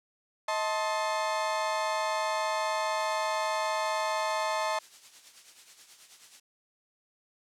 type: chord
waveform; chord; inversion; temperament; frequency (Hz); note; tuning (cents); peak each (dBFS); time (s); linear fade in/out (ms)
35% pulse; A diminished; second; just; 633.6 / 880 / 1056; Eb5 / A5 / C6; +31 / 0 / +16; -30 / -30 / -32; 0.48-4.79; 5
type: noise with tremolo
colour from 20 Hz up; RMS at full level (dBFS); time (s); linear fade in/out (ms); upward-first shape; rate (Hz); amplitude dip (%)
blue; -44; 2.99-6.4; 5; triangle; 9.3; 65
effects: low-pass 7000 Hz 12 dB/octave